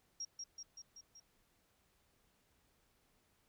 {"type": "tone with echo", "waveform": "sine", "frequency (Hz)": 5610, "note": "F8", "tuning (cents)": 7, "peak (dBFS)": -40, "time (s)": [0.2, 0.25], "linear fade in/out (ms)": 5, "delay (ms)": 190, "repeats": 5, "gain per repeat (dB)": -3, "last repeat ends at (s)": 1.2, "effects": ["pink hiss -75 dBFS RMS until 3.48 s"]}